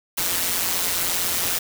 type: noise with amplitude modulation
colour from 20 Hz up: white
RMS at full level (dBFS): -20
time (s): 0.17-1.59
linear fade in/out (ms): 10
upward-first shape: sine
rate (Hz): 176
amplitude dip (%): 75
effects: none